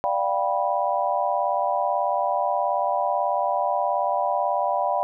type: chord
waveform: sine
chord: G dominant seventh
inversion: second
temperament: just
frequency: 588 / 705.6 / 784 / 980 Hz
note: D5 / F5 / G5 / B5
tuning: +2 / +18 / 0 / -14 cents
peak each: -26 dBFS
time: 0.04-5.03 s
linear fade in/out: 0 ms
effects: none